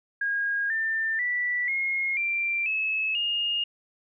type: tone with pitch steps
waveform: sine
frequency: 1632 / 1790 / 1963.3 / 2153 / 2362 / 2591 / 2841 Hz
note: G#6 / A6 / B6 / C7 / D7 / E7 / F7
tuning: -31 / +29 / -11 / +49 / +9 / -30 / +29 cents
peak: -24 dBFS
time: 0.21-3.64 s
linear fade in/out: 5 ms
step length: 490 ms
effects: none